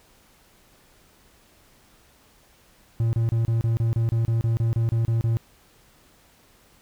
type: tone bursts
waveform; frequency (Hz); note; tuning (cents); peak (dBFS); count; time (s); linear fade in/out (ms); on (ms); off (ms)
triangle; 114.5; A#2; -31; -17; 15; 3-5.37; 0; 130; 30
effects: pink hiss -57 dBFS RMS until 6.81 s